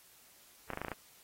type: clicks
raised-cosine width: 0.5 ms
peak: -23 dBFS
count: 7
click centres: 0.703 / 0.734 / 0.774 / 0.816 / 0.848 / 0.883 / 0.917 s
effects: white hiss -61 dBFS RMS until 1.23 s + AAC 48 kbps